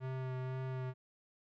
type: tone with vibrato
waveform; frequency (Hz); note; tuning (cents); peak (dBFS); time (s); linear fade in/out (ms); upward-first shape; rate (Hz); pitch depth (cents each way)
square; 129.7; C3; -15; -38; 0-0.94; 50; sine; 2; 14
effects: low-pass 2000 Hz 12 dB/octave